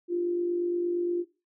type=tone with amplitude modulation; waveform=sine; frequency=349.2 Hz; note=F4; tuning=in tune; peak=-23 dBFS; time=0.08-1.25 s; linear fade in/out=50 ms; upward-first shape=sine; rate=48.6 Hz; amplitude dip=40%; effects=noise-tail reverb RT60 0.3 s tail -19 dB re dry